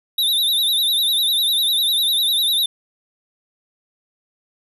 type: tone with vibrato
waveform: square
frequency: 3729 Hz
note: A#7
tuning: in tune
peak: -16 dBFS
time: 0.18-2.66 s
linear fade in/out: 5 ms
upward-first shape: sine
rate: 10 Hz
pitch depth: 99 cents each way
effects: none